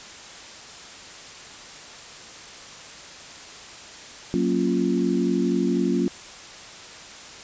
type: chord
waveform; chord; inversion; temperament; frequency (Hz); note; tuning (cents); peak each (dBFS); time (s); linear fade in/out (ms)
sine; Gb major seventh; none; equal; 185 / 233.1 / 277.2 / 349.2; Gb3 / Bb3 / Db4 / F4; 0 / 0 / 0 / 0; -25; 4.34-6.08; 0
effects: white hiss -41 dBFS RMS until 7.43 s + resampled to 16000 Hz